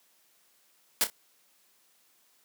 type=noise with echo; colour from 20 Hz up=white; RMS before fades=-24 dBFS; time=1.01-1.04 s; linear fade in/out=0 ms; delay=30 ms; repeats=2; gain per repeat=-11 dB; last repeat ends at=1.1 s; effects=white hiss -66 dBFS RMS until 2.44 s + high-pass 200 Hz 12 dB/octave